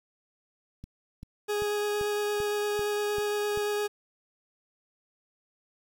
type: click train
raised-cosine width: 5 ms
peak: -29 dBFS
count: 8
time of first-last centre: 0.84-3.574 s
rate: 2.56 Hz
type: tone with vibrato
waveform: 40% pulse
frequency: 415.3 Hz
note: G#4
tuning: in tune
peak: -26 dBFS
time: 1.48-3.88 s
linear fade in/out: 20 ms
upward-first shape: sine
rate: 8.7 Hz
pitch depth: 8 cents each way
effects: 9-bit